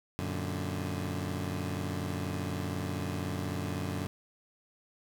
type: chord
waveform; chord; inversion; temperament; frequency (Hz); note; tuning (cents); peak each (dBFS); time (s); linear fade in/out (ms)
20% pulse; Gb augmented; none; equal; 92.5 / 116.54 / 146.83; Gb2 / Bb2 / D3; 0 / 0 / 0; -30 / -36 / -33; 0.19-4.07; 0
effects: none